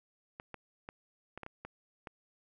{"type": "clicks", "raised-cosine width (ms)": 0.5, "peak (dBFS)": -28, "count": 8, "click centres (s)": [0.399, 0.543, 0.889, 1.376, 1.433, 1.464, 1.65, 2.072], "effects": []}